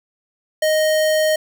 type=tone; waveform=square; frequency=622 Hz; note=D#5; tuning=1 cent flat; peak=-15 dBFS; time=0.62-1.36 s; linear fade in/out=5 ms; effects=none